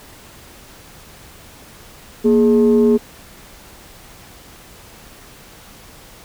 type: tone pair together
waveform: sine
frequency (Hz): 234.6 / 418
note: A#3 / G#4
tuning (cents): +11 / +11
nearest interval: minor seventh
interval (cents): 1000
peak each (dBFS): -11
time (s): 2.24-2.98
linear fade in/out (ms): 20
effects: tanh soft clip ceiling -5 dBFS + pink hiss -42 dBFS RMS until 6.24 s